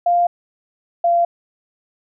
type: tone pair in turn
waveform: sine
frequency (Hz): 698.5 / 688.1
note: F5 / F5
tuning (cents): 0 / -26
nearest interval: unison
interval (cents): 26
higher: first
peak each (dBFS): -12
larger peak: neither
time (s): 0.06-0.27 / 1.04-1.25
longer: neither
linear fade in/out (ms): 5
effects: none